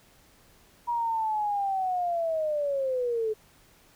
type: linear sweep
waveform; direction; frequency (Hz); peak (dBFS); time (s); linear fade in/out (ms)
sine; down; 960 to 426; -25; 0.87-3.34; 20
effects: pink hiss -59 dBFS RMS until 3.95 s